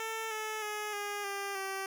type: tone with pitch steps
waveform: 10% pulse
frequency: 445.9 / 433.5 / 421.4 / 409.6 / 398.2 / 387.1 Hz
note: A4 / A4 / G#4 / G#4 / G4 / G4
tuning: +23 / -26 / +25 / -24 / +27 / -22 cents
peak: -27 dBFS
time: 0-1.86 s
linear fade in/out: 2 ms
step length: 310 ms
effects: none